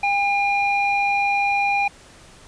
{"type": "tone with low-pass filter", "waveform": "square", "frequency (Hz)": 805, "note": "G5", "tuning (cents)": 46, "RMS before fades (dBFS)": -20, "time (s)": [0.03, 1.88], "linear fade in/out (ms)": 5, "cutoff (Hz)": 2400, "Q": 2.9, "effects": ["pink hiss -47 dBFS RMS until 2.47 s", "resampled to 22050 Hz"]}